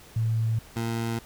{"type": "tone pair in turn", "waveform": ["sine", "20% pulse"], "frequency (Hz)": [112.3, 115.12], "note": ["A2", "A#2"], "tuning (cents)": [36, -21], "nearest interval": "unison", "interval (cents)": 43, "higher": "second", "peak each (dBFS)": -22, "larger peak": "neither", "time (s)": [[0.16, 0.59], [0.76, 1.19]], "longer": "neither", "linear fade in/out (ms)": 5, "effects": ["pink hiss -50 dBFS RMS until 1.25 s"]}